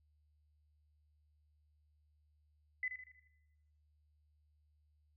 sine tone with echo, 2011 Hz, B6, 31 cents sharp, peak -35 dBFS, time 2.83-2.88 s, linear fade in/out 2 ms, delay 79 ms, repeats 5, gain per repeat -7 dB, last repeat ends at 3.275 s, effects noise-tail reverb RT60 1.0 s tail -19 dB re dry + added 75 Hz sine -70 dBFS peak until 5.16 s

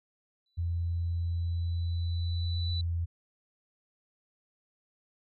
sine tone with exponential growth, 3969 Hz, B7, 8 cents sharp, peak -35 dBFS, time 0.46-2.81 s, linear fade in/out 2 ms, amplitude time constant 510 ms
sine tone with pitch glide, 85.3 to 84.76 Hz, F2 to E2, -40 to +49 cents, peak -28 dBFS, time 0.57-3.06 s, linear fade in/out 20 ms, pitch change -11 cents, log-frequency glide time 1.74-2.95 s
effects none

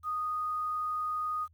sine tone with quantisation, 1239 Hz, D#6, 8 cents flat, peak -30 dBFS, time 0.03-1.48 s, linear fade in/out 50 ms, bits 10, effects added 82 Hz sine -60 dBFS peak until 1.53 s

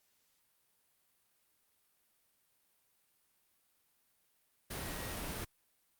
sine tone in noise, 1891 Hz, A#6, 24 cents sharp, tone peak -51 dBFS, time 4.81-5.15 s, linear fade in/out 10 ms, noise pink, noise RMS -41 dBFS, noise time 4.7-5.45 s, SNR -13 dB, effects white hiss -75 dBFS RMS until 5.99 s + Opus 48 kbps

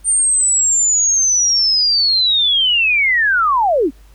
sine linear sweep, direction down, 8920 to 236.1 Hz, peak -11 dBFS, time 0.04-3.91 s, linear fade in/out 50 ms, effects added 50 Hz sine -41 dBFS peak until 4.14 s + pink hiss -53 dBFS RMS until 4.14 s

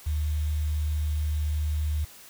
sine tone with quantisation, 75.8 Hz, D#2, 45 cents flat, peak -24 dBFS, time 0.06-2.05 s, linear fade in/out 10 ms, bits 8, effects white hiss -49 dBFS RMS until 2.29 s

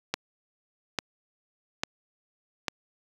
click train, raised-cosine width 0.2 ms, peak -9 dBFS, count 4, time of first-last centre 0.14-2.682 s, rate 1.18 Hz, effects high-pass 100 Hz 12 dB/octave + 8-bit

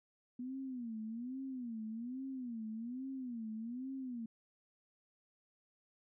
sine tone with vibrato, 241.7 Hz, B3, 37 cents flat, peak -40 dBFS, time 0.39-4.26 s, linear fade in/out 5 ms, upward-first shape sine, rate 1.2 Hz, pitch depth 180 cents each way, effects none

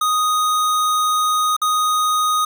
square tone with dropouts, 1244.5 Hz, D#6, in tune, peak -16 dBFS, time 0.01-2.45 s, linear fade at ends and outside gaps 5 ms, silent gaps 1.566-1.616 s, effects none

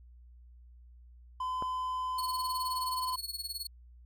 triangle tone, 1018 Hz, C6, 48 cents flat, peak -30 dBFS, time 1.4-3.16 s, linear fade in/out 5 ms
click, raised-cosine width 1 ms, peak -24 dBFS, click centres 1.624 s
sawtooth tone with tremolo, 4371 Hz, C#8, 25 cents flat, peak -31 dBFS, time 2.18-3.67 s, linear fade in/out 5 ms, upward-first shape sine, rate 19 Hz, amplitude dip 85%
effects added 60 Hz sine -52 dBFS peak until 4.05 s

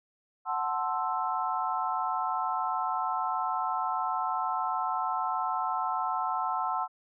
sine chord, F# half-diminished seventh, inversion none, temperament equal, 740 / 880 / 1046.5 / 1318.5 Hz, F#5 / A5 / C6 / E6, 0 / 0 / 0 / 0 cents, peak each -33 dBFS, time 0.45-6.88 s, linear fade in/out 50 ms, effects none

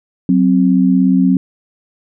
sine tone pair together, 186 / 263 Hz, F#3 / C4, +9 / +9 cents, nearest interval tritone, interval 600 cents, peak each -11 dBFS, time 0.29-1.37 s, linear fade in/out 2 ms, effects none

